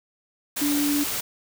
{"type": "tone in noise", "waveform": "sine", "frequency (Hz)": 290, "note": "D4", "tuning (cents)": -22, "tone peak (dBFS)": -21, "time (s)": [0.61, 1.04], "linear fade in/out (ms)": 10, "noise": "white", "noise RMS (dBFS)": -28, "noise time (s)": [0.56, 1.21], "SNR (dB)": 4, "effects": []}